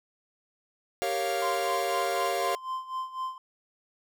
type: chord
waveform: 45% pulse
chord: G half-diminished seventh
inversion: none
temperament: equal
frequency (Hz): 392 / 466.2 / 554.4 / 698.5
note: G4 / Bb4 / Db5 / F5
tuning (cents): 0 / 0 / 0 / 0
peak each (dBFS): -34 / -35 / -33 / -30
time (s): 1.02-2.55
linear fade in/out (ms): 0
type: tone with tremolo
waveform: triangle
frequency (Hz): 1039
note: C6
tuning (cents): -12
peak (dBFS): -27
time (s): 1.42-3.38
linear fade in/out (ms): 2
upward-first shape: sine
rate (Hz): 4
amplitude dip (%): 80
effects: none